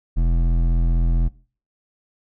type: tone with hard clipping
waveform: triangle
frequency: 42.1 Hz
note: E1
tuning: 37 cents sharp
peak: -17 dBFS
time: 0.16-1.29 s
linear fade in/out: 20 ms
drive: 15 dB
effects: noise-tail reverb RT60 0.4 s tail -21 dB re dry